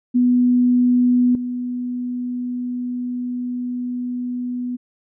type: tone with level steps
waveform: sine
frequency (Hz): 246.9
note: B3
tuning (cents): 0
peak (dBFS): -12 / -22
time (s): 0.14-4.77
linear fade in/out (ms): 20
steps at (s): 1.35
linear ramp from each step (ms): 2
effects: none